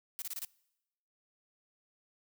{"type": "noise bursts", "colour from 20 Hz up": "blue", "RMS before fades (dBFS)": -39, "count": 5, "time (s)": [0.19, 0.448], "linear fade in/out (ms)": 0, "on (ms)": 30, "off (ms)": 27, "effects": ["noise-tail reverb RT60 0.9 s tail -24 dB re dry"]}